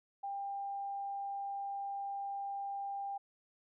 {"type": "tone", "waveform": "sine", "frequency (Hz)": 796, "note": "G5", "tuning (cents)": 26, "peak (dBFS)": -37, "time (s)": [0.23, 3.18], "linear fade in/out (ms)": 10, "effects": []}